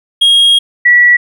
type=tone pair in turn; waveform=triangle / sine; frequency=3267 / 1942.6 Hz; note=G#7 / B6; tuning=-29 / -29 cents; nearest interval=major sixth; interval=900 cents; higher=first; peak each=-3 dBFS; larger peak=neither; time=0.21-0.59 / 0.85-1.17 s; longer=first; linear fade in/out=10 ms; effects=none